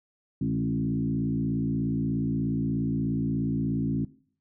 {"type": "tone with frequency modulation", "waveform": "sine", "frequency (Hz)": 207.7, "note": "G#3", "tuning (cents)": 0, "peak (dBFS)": -24, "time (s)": [0.41, 4.05], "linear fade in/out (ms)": 5, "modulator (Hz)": 56.8, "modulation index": 1.6, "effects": ["noise-tail reverb RT60 0.5 s tail -19 dB re dry"]}